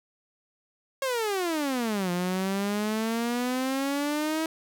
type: exponential two-way sweep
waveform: sawtooth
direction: down then up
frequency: 550 to 174.9 to 323.1 Hz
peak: -22 dBFS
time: 1.02-4.46 s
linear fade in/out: 2 ms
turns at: 2.11 s
effects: none